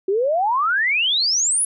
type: exponential sweep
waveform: sine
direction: up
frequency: 370 to 10770 Hz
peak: -16 dBFS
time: 0.08-1.65 s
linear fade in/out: 5 ms
effects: none